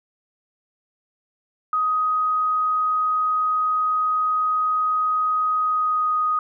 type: tone with pitch glide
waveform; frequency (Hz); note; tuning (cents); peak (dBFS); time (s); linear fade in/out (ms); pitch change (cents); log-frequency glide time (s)
sine; 1254 to 1245.3; D#6 to D#6; +13 to +1; -18; 1.73-6.39; 2; -12; 5.58-6.14
effects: none